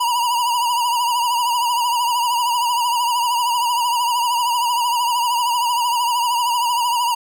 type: tone with vibrato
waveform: square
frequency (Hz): 958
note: A#5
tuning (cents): +47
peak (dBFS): -17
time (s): 0-7.15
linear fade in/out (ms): 10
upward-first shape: triangle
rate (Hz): 13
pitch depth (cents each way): 80
effects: none